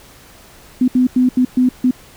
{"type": "tone bursts at uneven times", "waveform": "sine", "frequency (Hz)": 252.5, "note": "B3", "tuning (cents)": 39, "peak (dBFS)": -9, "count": 6, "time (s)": [[0.81, 0.88], [0.95, 1.07], [1.16, 1.29], [1.37, 1.45], [1.57, 1.69], [1.84, 1.91]], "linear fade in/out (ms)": 5, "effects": ["pink hiss -43 dBFS RMS until 2.16 s"]}